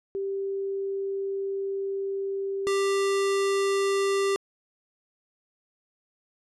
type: tone pair in turn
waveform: sine / square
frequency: 392 / 394.2 Hz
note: G4 / G4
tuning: 0 / +10 cents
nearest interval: unison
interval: 10 cents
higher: second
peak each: -27 / -23 dBFS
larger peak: second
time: 0.15-2.67 / 2.67-4.36 s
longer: first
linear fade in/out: 0 ms
effects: resampled to 24000 Hz